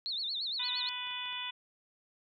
sine tone with vibrato, 3973 Hz, B7, 10 cents sharp, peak -33 dBFS, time 0.06-0.89 s, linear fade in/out 0 ms, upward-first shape sine, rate 8.7 Hz, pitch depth 190 cents each way
harmonic tone, 495.2 Hz, B4, 5 cents sharp, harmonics 2 / 3 / 4 / 5 / 6 / 7, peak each -44 / -49 / -47 / -43 / -42 / -40 dBFS, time 0.59-1.51 s, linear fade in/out 10 ms
clicks, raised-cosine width 0.3 ms, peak -40 dBFS, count 4, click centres 1.071 / 1.111 / 1.257 / 1.327 s
effects none

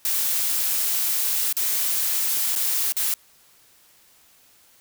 blue noise with dropouts, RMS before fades -23 dBFS, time 0.05-3.14 s, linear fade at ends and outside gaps 1 ms, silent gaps 1.527-1.567 / 2.553-2.56 / 2.922-2.967 s, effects white hiss -56 dBFS RMS until 4.8 s

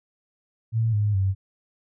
sine tone with pitch steps, 113.1 / 104.31 / 96.21 Hz, A2 / G#2 / G2, +48 / +8 / -32 cents, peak -19 dBFS, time 0.72-1.35 s, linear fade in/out 50 ms, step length 210 ms, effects none

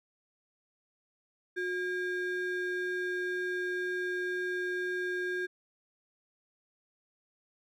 triangle ring-modulated tone, 991 Hz, B5, 6 cents sharp, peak -26 dBFS, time 1.56-5.47 s, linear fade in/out 20 ms, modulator 629 Hz, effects none

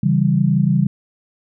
sine chord, C# diminished, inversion none, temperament equal, 138.59 / 164.81 / 196 Hz, C#3 / E3 / G3, 0 / 0 / 0 cents, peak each -17 dBFS, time 0.03-0.87 s, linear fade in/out 5 ms, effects none

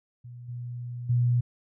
sine tone with level steps, 121.5 Hz, B2, 28 cents flat, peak -40 / -33 / -20 dBFS, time 0.24-1.41 s, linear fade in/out 10 ms, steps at 0.48 / 1.09 s, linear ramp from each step 10 ms, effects none

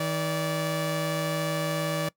sawtooth tone pair together, 159.13 / 579 Hz, D#3 / D5, +39 / -25 cents, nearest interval octave + minor seventh, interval 2236 cents, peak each -25 dBFS, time 0-2.09 s, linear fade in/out 5 ms, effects noise-tail reverb RT60 0.1 s tail -21 dB re dry

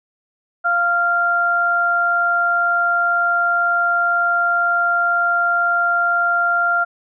sine tone pair together, 694.5 / 1389 Hz, F5 / F6, -10 / -10 cents, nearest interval octave, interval 1200 cents, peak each -21 / -15 dBFS, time 0.64-6.85 s, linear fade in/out 20 ms, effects none

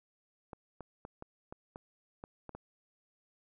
clicks, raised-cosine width 1 ms, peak -30 dBFS, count 9, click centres 0.532 / 0.807 / 1.051 / 1.224 / 1.525 / 1.759 / 2.239 / 2.493 / 2.55 s, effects none

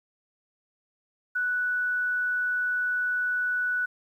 sine tone, 1480 Hz, F#6, in tune, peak -24 dBFS, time 1.35-3.86 s, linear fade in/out 10 ms, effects 10-bit

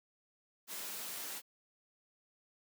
white high-pass noise, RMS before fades -43 dBFS, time 0.67-1.42 s, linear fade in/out 50 ms, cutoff 170 Hz, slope 24 dB/octave, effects none

